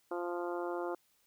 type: harmonic tone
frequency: 174.61 Hz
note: F3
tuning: in tune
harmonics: 2 / 3 / 4 / 5 / 6 / 7 / 8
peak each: -37 / -41 / -43 / -45 / -47 / -48 / -49 dBFS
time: 0.11-0.95 s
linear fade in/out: 5 ms
effects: white hiss -72 dBFS RMS until 1.26 s